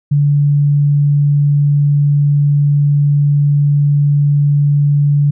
sine tone, 144.5 Hz, D3, 28 cents flat, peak -8 dBFS, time 0.11-5.31 s, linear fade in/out 10 ms, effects none

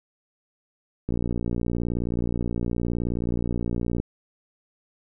click train, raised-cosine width 3 ms, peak -14 dBFS, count 173, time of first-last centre 1.09-4 s, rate 59.1 Hz, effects none

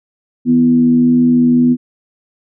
sine tone with frequency modulation, 246.9 Hz, B3, in tune, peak -7 dBFS, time 0.45-1.77 s, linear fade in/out 50 ms, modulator 85.9 Hz, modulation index 0.42, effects none

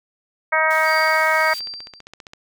harmonic tone, 315.6 Hz, D#4, 25 cents sharp, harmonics 2 / 3 / 4 / 5 / 6 / 7, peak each -22 / -22 / -22 / -22 / -22 / -22 dBFS, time 0.52-1.54 s, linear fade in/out 10 ms
pink high-pass noise, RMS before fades -38 dBFS, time 0.7-1.6 s, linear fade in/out 10 ms, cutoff 3100 Hz, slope 12 dB/octave
sine tone with tremolo, 4699 Hz, D8, in tune, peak -26 dBFS, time 0.83-2.01 s, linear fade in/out 50 ms, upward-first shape triangle, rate 1.6 Hz, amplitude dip 95%
click train, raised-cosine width 0.2 ms, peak -21 dBFS, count 21, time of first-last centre 1.01-2.335 s, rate 15.1 Hz
effects none

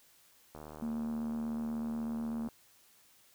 click train, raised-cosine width 1 ms, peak -33 dBFS, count 149, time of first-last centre 0.55-2.487 s, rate 76.4 Hz
sine tone with vibrato, 229.1 Hz, A#3, 30 cents flat, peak -34 dBFS, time 0.82-2.48 s, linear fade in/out 5 ms, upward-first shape sine, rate 8 Hz, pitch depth 12 cents each way
effects white hiss -64 dBFS RMS until 3.34 s

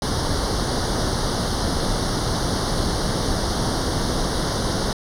pink noise with comb filter, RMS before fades -22 dBFS, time 0.02-4.93 s, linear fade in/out 2 ms, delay 0.2 ms, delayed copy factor +1, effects low-pass 8000 Hz 12 dB/octave

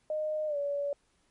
sine tone with pitch glide, 615 to 570.5 Hz, D#5 to C#5, -20 to +50 cents, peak -29 dBFS, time 0.1-0.93 s, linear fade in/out 2 ms, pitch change -130 cents, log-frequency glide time 0.47-0.57 s, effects pink hiss -71 dBFS RMS until 1.3 s + MP3 48 kbps

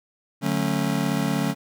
square chord, D major seventh, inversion none, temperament just, 146.83 / 183.54 / 220.2 / 275.3 Hz, D3 / F#3 / A3 / C#4, 0 / -14 / +2 / -12 cents, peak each -28 dBFS, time 0.41-1.55 s, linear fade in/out 50 ms, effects none

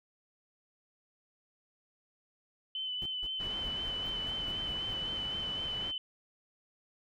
sine tone with vibrato, 3031 Hz, F#7, 41 cents sharp, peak -34 dBFS, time 2.75-5.98 s, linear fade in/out 2 ms, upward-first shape sine, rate 3.9 Hz, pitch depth 28 cents each way
brown noise bursts, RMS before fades -44 dBFS, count 10, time 3.02-4.93 s, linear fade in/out 0 ms, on 38 ms, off 170 ms
pink low-pass noise, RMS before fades -45 dBFS, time 3.39-5.92 s, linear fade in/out 20 ms, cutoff 3100 Hz, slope 12 dB/octave
effects none

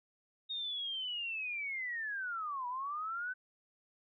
sine linear two-way sweep, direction down then up, 3729 to 962 to 1528 Hz, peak -36 dBFS, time 0.49-3.34 s, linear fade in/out 20 ms, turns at 2.67 s, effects none

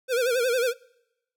square tone with vibrato, 492.4 Hz, B4, 5 cents flat, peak -22 dBFS, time 0.08-0.74 s, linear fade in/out 50 ms, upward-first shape sine, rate 11 Hz, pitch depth 110 cents each way, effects noise-tail reverb RT60 0.9 s tail -25 dB re dry

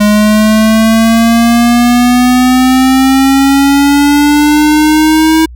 square exponential sweep, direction up, 207.7 to 321.2 Hz, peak -5 dBFS, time 0-5.46 s, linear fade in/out 10 ms, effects added 60 Hz sine -26 dBFS peak until 5.55 s

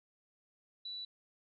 sine tone, 3951 Hz, B7, in tune, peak -40 dBFS, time 0.85-1.05 s, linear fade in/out 5 ms, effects MP3 32 kbps

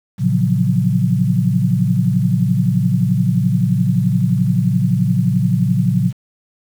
sine chord, Gb major seventh, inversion first, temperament just, 115.62 / 138.75 / 173.43 / 185 Hz, Bb2 / Db3 / F3 / Gb3, -14 / +2 / -12 / 0 cents, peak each -18 dBFS, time 0.18-6.13 s, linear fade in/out 50 ms, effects 7-bit

